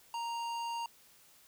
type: tone with hard clipping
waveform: sine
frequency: 932.3 Hz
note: A#5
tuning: in tune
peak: -37 dBFS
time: 0.14-0.86 s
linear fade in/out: 2 ms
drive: 14 dB
effects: white hiss -62 dBFS RMS until 1.47 s